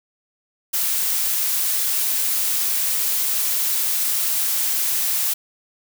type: noise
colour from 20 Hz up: blue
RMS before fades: -21 dBFS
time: 0.73-5.34 s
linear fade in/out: 10 ms
effects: none